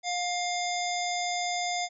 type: harmonic tone with a mistuned harmonic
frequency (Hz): 711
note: F5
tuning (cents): +31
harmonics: 1 / 3 / 5 / 7 / 9 / 10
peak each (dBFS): -30 / -35 / -37 / -38 / -40 / -40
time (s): 0.03-1.89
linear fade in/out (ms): 50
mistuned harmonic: 3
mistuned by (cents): -19
effects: none